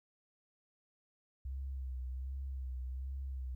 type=tone with vibrato; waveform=sine; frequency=65.41 Hz; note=C2; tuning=in tune; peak=-37 dBFS; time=1.45-3.55 s; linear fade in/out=5 ms; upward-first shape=sine; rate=1.3 Hz; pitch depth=55 cents each way; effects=tanh soft clip ceiling -33 dBFS + 13-bit